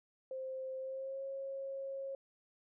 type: tone with pitch glide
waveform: sine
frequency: 524 to 543.1 Hz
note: C5 to C#5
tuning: +2 to -36 cents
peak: -39 dBFS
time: 0.31-2.15 s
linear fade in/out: 2 ms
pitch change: +62 cents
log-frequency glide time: 0.78-1.23 s
effects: none